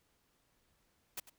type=noise with echo; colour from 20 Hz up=white; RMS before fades=-41 dBFS; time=1.17-1.2 s; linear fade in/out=5 ms; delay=98 ms; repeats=1; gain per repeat=-15 dB; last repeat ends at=1.298 s; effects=pink hiss -75 dBFS RMS until 1.38 s